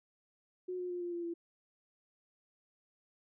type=tone with pitch steps; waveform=sine; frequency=364.8 / 359.6 / 354.4 / 349.3 / 344.3 / 339.4 Hz; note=F#4 / F#4 / F4 / F4 / F4 / F4; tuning=-24 / -49 / +25 / 0 / -25 / -49 cents; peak=-36 dBFS; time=0.68-1.34 s; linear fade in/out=10 ms; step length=110 ms; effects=none